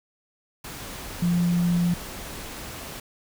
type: tone in noise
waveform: sine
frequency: 174 Hz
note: F3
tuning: 6 cents flat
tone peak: -19 dBFS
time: 1.22-1.94 s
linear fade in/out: 5 ms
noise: pink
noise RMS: -37 dBFS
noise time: 0.64-3 s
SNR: +15 dB
effects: none